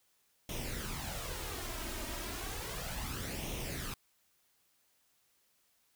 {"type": "noise with flanger", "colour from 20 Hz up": "pink", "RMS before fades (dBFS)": -40, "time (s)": [0.49, 3.94], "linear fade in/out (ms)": 2, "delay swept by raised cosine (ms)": [0.32, 3.22], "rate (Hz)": 0.33, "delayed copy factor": 0.6, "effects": ["white hiss -73 dBFS RMS until 5.95 s"]}